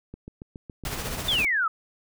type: click train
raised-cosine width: 3 ms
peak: -26 dBFS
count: 7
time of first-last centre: 0.14-0.977 s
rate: 7.17 Hz
type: noise with tremolo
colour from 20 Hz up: pink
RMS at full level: -30 dBFS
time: 0.85-1.45 s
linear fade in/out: 2 ms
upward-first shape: sine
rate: 15 Hz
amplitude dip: 45%
type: exponential sweep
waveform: sine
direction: down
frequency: 3616 to 1244.5 Hz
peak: -21 dBFS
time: 1.28-1.68 s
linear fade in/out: 5 ms
effects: none